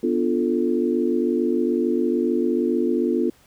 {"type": "chord", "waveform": "sine", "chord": "B half-diminished seventh", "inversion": "none", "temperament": "equal", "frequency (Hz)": [246.9, 293.7, 349.2, 440], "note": ["B3", "D4", "F4", "A4"], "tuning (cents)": [0, 0, 0, 0], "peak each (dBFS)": [-23, -26, -22, -26], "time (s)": [0.03, 3.3], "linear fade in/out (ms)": 5, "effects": ["pink hiss -56 dBFS RMS until 3.46 s"]}